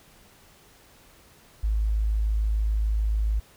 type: tone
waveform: sine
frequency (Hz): 53.4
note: G#1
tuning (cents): +49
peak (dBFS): -21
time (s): 1.63-3.4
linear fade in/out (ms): 10
effects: pink hiss -55 dBFS RMS until 3.56 s